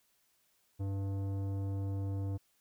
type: tone with tanh clipping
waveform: sine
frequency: 98.1 Hz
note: G2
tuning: 2 cents sharp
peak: -35 dBFS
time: 0.79-2.38 s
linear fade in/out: 20 ms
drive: 14 dB
effects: white hiss -73 dBFS RMS until 2.6 s